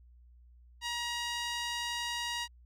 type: tone with band-pass filter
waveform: sawtooth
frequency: 951 Hz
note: A#5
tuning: 34 cents sharp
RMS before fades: -36 dBFS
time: 0.81-2.48 s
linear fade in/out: 50 ms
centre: 3700 Hz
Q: 0.87
effects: added 60 Hz sine -55 dBFS peak until 2.65 s